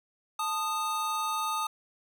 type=tone pair together; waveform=square; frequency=881 / 1237.6 Hz; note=A5 / D#6; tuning=+2 / -10 cents; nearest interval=tritone; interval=588 cents; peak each=-34 / -31 dBFS; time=0.39-1.67 s; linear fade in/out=5 ms; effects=none